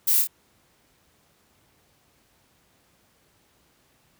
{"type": "noise with echo", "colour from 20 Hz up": "violet", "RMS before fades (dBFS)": -21, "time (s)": [0.07, 0.22], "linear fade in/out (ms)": 10, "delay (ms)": 27, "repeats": 2, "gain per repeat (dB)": -4, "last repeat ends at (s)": 0.274, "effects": ["pink hiss -63 dBFS RMS until 4.19 s", "high-pass 60 Hz 12 dB/octave"]}